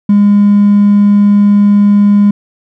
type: tone with hard clipping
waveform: triangle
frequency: 204 Hz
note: G#3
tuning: 31 cents flat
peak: -4 dBFS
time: 0.09-2.31 s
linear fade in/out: 5 ms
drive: 4 dB
effects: none